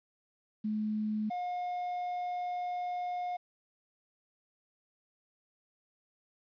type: tone pair in turn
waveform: sine / triangle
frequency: 213.9 / 716.4 Hz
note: A3 / F5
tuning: -49 / +44 cents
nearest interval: octave + major sixth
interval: 2093 cents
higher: second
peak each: -30 / -31 dBFS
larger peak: first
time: 0.64-1.3 / 1.3-3.37 s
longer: second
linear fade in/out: 10 ms
effects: resampled to 11025 Hz + 11-bit